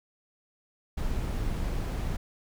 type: noise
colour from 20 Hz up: brown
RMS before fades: -30 dBFS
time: 0.97-2.17 s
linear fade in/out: 10 ms
effects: none